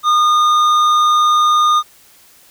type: tone with hard clipping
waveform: sine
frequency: 1221 Hz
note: D#6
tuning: 33 cents flat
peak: -11 dBFS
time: 0.03-1.83 s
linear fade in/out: 50 ms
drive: 8 dB
effects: white hiss -47 dBFS RMS until 2.5 s